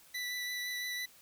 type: tone with vibrato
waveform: 25% pulse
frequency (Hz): 1975.5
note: B6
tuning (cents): 0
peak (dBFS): -32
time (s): 0.14-1.06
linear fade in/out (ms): 10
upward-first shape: triangle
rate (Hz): 5.9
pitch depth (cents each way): 13
effects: white hiss -60 dBFS RMS until 1.21 s